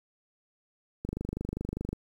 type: click train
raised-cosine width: 3 ms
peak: -20 dBFS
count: 23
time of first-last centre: 1.05-1.93 s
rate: 25 Hz
effects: 9-bit